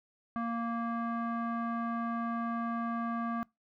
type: tone with low-pass filter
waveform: square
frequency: 232.4 Hz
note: A#3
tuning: 5 cents flat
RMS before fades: -34 dBFS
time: 0.36-3.43 s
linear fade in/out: 0 ms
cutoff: 1300 Hz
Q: 4.1
effects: noise-tail reverb RT60 0.2 s tail -24 dB re dry

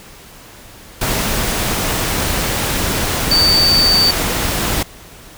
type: tone in noise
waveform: sine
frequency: 4586 Hz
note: D8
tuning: 42 cents flat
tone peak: -10 dBFS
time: 3.31-4.11 s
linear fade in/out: 5 ms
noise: pink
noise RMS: -18 dBFS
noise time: 1.01-4.83 s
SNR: +5 dB
effects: pink hiss -39 dBFS RMS until 5.37 s

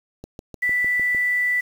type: click train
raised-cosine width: 2 ms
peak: -23 dBFS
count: 7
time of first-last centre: 0.24-1.148 s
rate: 6.61 Hz
type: tone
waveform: sine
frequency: 1975.5 Hz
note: B6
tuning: in tune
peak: -18 dBFS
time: 0.62-1.61 s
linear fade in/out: 10 ms
effects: 7-bit

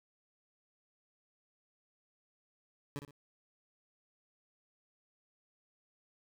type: tone with echo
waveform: 20% pulse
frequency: 143.3 Hz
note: D3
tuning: 42 cents flat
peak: -33 dBFS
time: 2.96-2.99 s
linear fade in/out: 0 ms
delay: 59 ms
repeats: 2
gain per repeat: -9 dB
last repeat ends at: 3.108 s
effects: none

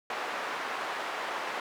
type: band-pass noise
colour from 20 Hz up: white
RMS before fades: -35 dBFS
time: 0.1-1.6 s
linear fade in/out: 2 ms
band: 500 to 1500 Hz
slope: 12 dB/octave
effects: none

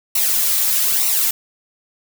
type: noise with flanger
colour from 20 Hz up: blue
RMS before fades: -17 dBFS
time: 0.15-1.31 s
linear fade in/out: 5 ms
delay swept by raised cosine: 0.6 to 2.9 ms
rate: 1.1 Hz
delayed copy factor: -0.7
effects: none

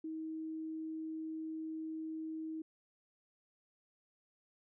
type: tone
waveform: sine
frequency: 317.7 Hz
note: D#4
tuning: 36 cents sharp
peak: -39 dBFS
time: 0.04-2.62 s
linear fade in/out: 5 ms
effects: none

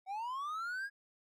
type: linear sweep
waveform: triangle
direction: up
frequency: 740 to 1661.2 Hz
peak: -35 dBFS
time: 0.06-0.9 s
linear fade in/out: 50 ms
effects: AAC 64 kbps

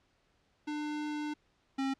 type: tone pair in turn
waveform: square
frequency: 299.6 / 269.6 Hz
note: D4 / C#4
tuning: +35 / -48 cents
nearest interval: major second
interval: 183 cents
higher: first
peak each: -35 / -31 dBFS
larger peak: second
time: 0.67-1.34 / 1.78-1.94 s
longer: first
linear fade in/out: 10 ms
effects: pink hiss -72 dBFS RMS until 1.99 s + low-pass 5000 Hz 12 dB/octave

